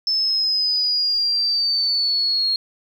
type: exponential sweep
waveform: sine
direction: down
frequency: 5274 to 4255 Hz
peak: -17 dBFS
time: 0.07-2.56 s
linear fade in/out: 2 ms
effects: 8-bit